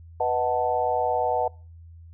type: chord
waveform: sine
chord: B dominant seventh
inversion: none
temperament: equal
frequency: 493.9 / 622.3 / 740 / 880 Hz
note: B4 / D#5 / F#5 / A5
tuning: 0 / 0 / 0 / 0 cents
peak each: -27 / -28 / -25 / -27 dBFS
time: 0.2-1.48 s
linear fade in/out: 5 ms
effects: noise-tail reverb RT60 0.4 s tail -26 dB re dry + added 83 Hz sine -43 dBFS peak until 2.13 s